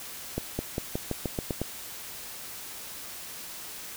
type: accelerating click train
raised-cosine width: 2 ms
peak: -15 dBFS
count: 9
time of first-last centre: 0.38-1.616 s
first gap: 210 ms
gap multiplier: 0.91
effects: white hiss -41 dBFS RMS until 3.96 s